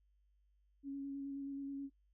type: tone with vibrato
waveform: sine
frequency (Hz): 277.2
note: C#4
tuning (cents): 0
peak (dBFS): -40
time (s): 0.83-1.9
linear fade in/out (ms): 50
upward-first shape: square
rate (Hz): 9.4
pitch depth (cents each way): 13
effects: noise-tail reverb RT60 0.1 s tail -17 dB re dry + added 50 Hz sine -70 dBFS peak until 2.13 s